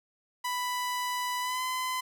sawtooth tone with pitch glide, 991 to 1020 Hz, B5 to C6, +6 to -44 cents, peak -26 dBFS, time 0.44-2.01 s, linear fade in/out 10 ms, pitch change +50 cents, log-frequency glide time 1.4-1.62 s, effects none

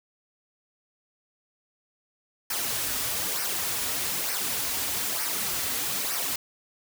white noise with flanger, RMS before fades -29 dBFS, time 2.5-6.36 s, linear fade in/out 5 ms, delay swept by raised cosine 0.27 to 5.87 ms, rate 1.1 Hz, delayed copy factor -0.6, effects none

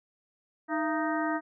harmonic tone with a mistuned harmonic, 311.1 Hz, D#4, in tune, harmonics 1 / 2 / 3 / 4 / 5 / 6, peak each -30 / -33 / -35 / -36 / -37 / -38 dBFS, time 0.68-1.41 s, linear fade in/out 50 ms, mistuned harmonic 2, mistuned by +140 cents, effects none

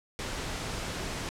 pink noise, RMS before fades -35 dBFS, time 0.19-1.29 s, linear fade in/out 0 ms, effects low-pass 8000 Hz 12 dB/octave

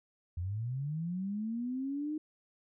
sine linear sweep, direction up, 82.41 to 311.1 Hz, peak -33 dBFS, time 0.37-2.18 s, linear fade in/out 5 ms, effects none

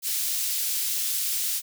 white high-pass noise, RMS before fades -27 dBFS, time 0.02-1.62 s, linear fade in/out 50 ms, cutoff 3400 Hz, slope 12 dB/octave, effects none

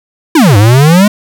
square exponential two-way sweep, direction down then up, 349.2 to 98 to 214.4 Hz, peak -3 dBFS, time 0.35-1.08 s, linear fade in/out 5 ms, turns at 0.57 s, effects none

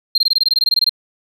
sine tone bursts, 4186 Hz, C8, in tune, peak -8 dBFS, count 15, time 0.15-0.894 s, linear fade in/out 5 ms, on 30 ms, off 21 ms, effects tanh soft clip ceiling -9 dBFS

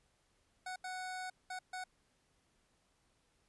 25% pulse tone bursts at uneven times, 740 Hz, F#5, in tune, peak -37 dBFS, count 4, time 0.66-0.76 / 0.84-1.3 / 1.5-1.59 / 1.73-1.84 s, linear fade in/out 5 ms, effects pink hiss -75 dBFS RMS until 3.48 s + resampled to 24000 Hz

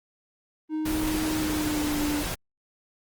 triangle tone with pitch glide, 311.1 to 295.2 Hz, D#4 to D4, 0 to +9 cents, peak -24 dBFS, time 0.69-2.25 s, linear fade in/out 50 ms, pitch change -91 cents, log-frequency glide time 1.34-1.99 s
pink noise, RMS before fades -31 dBFS, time 0.85-2.35 s, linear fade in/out 10 ms
effects Opus 24 kbps

